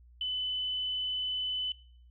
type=tone; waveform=sine; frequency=3011 Hz; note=F#7; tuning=30 cents sharp; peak=-30 dBFS; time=0.21-1.72 s; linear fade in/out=2 ms; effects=noise-tail reverb RT60 0.6 s tail -19 dB re dry + added 60 Hz sine -54 dBFS peak until 2.1 s